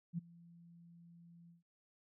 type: tone with ADSR envelope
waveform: sine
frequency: 170.2 Hz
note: F3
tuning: 44 cents flat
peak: -34 dBFS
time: 0.13-1.63 s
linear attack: 51 ms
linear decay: 14 ms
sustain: -23 dB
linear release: 140 ms
effects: none